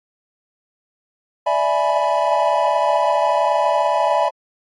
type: chord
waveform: triangle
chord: E dominant seventh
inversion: third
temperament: equal with one note detuned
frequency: 587.3 / 659.3 / 840.7 / 987.8 Hz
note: D5 / E5 / G#5 / B5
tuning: 0 / 0 / +21 / 0 cents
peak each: -19 dBFS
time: 1.46-4.29 s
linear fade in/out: 10 ms
effects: AAC 32 kbps